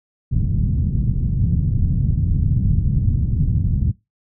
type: low-pass noise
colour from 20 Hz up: white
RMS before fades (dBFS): -18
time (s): 0.31-3.92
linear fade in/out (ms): 20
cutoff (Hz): 150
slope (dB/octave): 24
effects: noise-tail reverb RT60 0.2 s tail -19 dB re dry